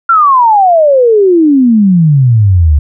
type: exponential sweep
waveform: sine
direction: down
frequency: 1393 to 70.2 Hz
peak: -3 dBFS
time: 0.09-2.79 s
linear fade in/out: 5 ms
effects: none